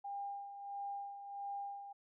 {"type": "tone with tremolo", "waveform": "sine", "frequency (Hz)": 802, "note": "G5", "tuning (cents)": 39, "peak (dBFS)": -39, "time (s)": [0.04, 1.93], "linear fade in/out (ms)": 10, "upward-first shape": "sine", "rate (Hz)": 1.5, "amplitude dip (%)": 60, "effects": []}